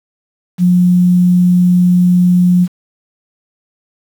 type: tone with quantisation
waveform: sine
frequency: 178.9 Hz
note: F3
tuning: 42 cents sharp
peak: -6 dBFS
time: 0.58-2.68 s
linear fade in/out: 50 ms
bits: 6
effects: none